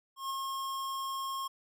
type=tone with ADSR envelope; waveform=square; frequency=1078 Hz; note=C#6; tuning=49 cents flat; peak=-33 dBFS; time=0.16-1.48 s; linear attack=140 ms; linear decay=14 ms; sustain=-2 dB; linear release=11 ms; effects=none